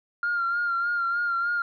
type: tone with vibrato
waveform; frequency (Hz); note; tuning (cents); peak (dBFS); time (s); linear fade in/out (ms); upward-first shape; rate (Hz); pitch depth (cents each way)
sine; 1396.9; F6; 0; -22; 0.23-1.62; 2; sine; 3.3; 36
effects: tanh soft clip ceiling -19 dBFS